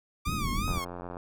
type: tone with vibrato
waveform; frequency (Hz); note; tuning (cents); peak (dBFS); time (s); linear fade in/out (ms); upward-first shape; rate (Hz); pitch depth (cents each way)
sawtooth; 1165; D6; -14; -29; 0.25-0.85; 10; sine; 2.9; 140
type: low-pass noise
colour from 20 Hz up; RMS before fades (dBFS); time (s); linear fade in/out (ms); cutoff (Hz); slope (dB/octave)
pink; -31; 0.26-0.79; 10; 280; 24
type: click train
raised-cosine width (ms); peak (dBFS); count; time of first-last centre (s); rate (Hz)
1; -25; 44; 0.68-1.169; 88
effects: none